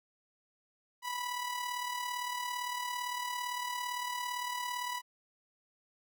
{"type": "tone with amplitude modulation", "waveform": "sawtooth", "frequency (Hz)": 984, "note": "B5", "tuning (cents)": -7, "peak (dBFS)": -29, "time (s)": [1.02, 5.02], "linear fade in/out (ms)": 50, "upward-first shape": "sine", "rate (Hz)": 37.7, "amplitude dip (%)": 50, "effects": []}